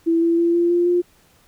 sine tone with pitch steps, 331.7 / 335.7 / 339.8 / 344 / 348.2 / 352.4 Hz, E4 / E4 / F4 / F4 / F4 / F4, +11 / +32 / -47 / -26 / -5 / +16 cents, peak -14 dBFS, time 0.06-1.02 s, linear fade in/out 20 ms, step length 160 ms, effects pink hiss -56 dBFS RMS until 1.47 s

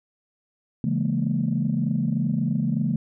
sine chord, A# half-diminished seventh, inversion first, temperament just, 139.85 / 167.82 / 209.8 / 233.1 Hz, C#3 / E3 / G#3 / A#3, +16 / +31 / +18 / 0 cents, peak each -26 dBFS, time 0.84-2.96 s, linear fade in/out 2 ms, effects tanh soft clip ceiling -12 dBFS

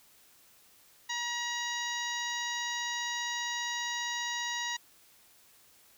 harmonic tone, 955 Hz, A#5, 42 cents sharp, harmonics 1 / 2 / 3 / 4 / 5 / 6 / 7, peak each -39 / -36 / -42 / -39 / -46 / -43 / -43 dBFS, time 1.09-4.77 s, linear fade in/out 10 ms, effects white hiss -61 dBFS RMS until 5.97 s

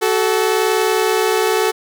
sawtooth tone pair together, 375.4 / 436.2 Hz, F#4 / A4, +25 / -15 cents, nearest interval minor third, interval 260 cents, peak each -14 / -12 dBFS, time 0.01-1.72 s, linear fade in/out 20 ms, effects none

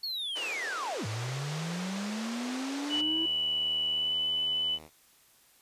triangle linear two-way sweep, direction down then up, 4435 to 103.83 to 329.1 Hz, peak -31 dBFS, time 0.03-3.26 s, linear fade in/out 5 ms, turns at 1.06 s
pink band-pass noise, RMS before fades -41 dBFS, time 0.35-3.02 s, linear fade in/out 20 ms, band 380 to 7500 Hz, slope 24 dB/octave
sine tone with pitch glide, 2960 to 2998 Hz, F#7 to F#7, 0 to +22 cents, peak -27 dBFS, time 2.89-4.79 s, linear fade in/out 50 ms, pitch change +22 cents, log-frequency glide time 3.89-4.16 s
5% pulse tone with vibrato, 77.78 Hz, D#2, in tune, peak -37 dBFS, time 2.91-4.9 s, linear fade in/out 50 ms, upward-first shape sine, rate 6.5 Hz, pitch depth 10 cents each way
effects white hiss -62 dBFS RMS until 5.61 s + resampled to 32000 Hz

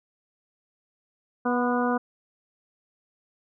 harmonic tone with a mistuned harmonic, 244.5 Hz, B3, 17 cents flat, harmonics 1 / 2 / 3 / 4 / 5 / 6, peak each -25 / -28 / -30 / -31 / -32 / -33 dBFS, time 1.45-1.98 s, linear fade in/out 10 ms, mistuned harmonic 4, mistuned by +31 cents, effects none

